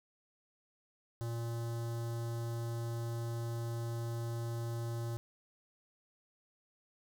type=tone with notch filter; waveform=square; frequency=116.54 Hz; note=A#2; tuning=in tune; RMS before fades=-38 dBFS; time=1.21-5.17 s; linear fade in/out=0 ms; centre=2400 Hz; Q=0.87; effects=none